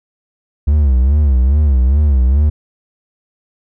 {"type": "tone with vibrato", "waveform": "triangle", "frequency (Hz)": 68.7, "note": "C#2", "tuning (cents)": -15, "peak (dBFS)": -6, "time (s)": [0.67, 2.5], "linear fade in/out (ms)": 10, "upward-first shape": "sine", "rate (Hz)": 2.4, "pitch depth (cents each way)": 170, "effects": []}